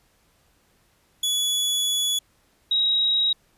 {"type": "tone pair in turn", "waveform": ["sawtooth", "sine"], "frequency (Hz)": [3401, 3817], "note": ["G#7", "A#7"], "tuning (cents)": [40, 40], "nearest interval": "major second", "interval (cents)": 200, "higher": "second", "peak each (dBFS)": -18, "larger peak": "neither", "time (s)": [[1.23, 2.19], [2.71, 3.33]], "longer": "first", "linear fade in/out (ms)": 5, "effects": ["pink hiss -63 dBFS RMS until 3.57 s", "resampled to 32000 Hz"]}